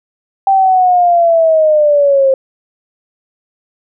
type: linear sweep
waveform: sine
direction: down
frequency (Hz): 784 to 528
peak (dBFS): -6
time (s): 0.47-2.34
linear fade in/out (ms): 2
effects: none